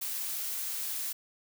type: noise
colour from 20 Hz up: blue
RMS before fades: -35 dBFS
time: 0.01-1.13 s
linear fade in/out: 10 ms
effects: none